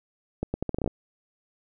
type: accelerating click train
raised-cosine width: 2 ms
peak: -14 dBFS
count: 10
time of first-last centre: 0.43-0.877 s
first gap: 110 ms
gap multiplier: 0.78
effects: none